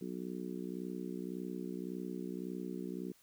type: harmonic tone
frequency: 61.8 Hz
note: B1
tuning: 2 cents sharp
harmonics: 3 / 4 / 5 / 6 / 7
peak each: -43 / -45 / -45 / -45 / -51 dBFS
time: 0.01-3.12 s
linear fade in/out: 5 ms
effects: white hiss -67 dBFS RMS until 3.22 s